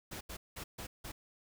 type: noise bursts at uneven times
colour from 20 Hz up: pink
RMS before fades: -44 dBFS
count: 5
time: 0.11-0.21 / 0.29-0.37 / 0.56-0.64 / 0.78-0.87 / 1.04-1.12 s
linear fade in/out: 10 ms
effects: none